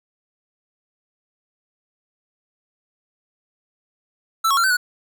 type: tone with pitch steps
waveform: square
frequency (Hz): 1325 / 1104 / 1371 / 1534 / 1467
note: E6 / C#6 / F6 / G6 / F#6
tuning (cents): +9 / -7 / -32 / -38 / -15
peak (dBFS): -16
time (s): 4.44-4.77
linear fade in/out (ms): 10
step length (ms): 66
effects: none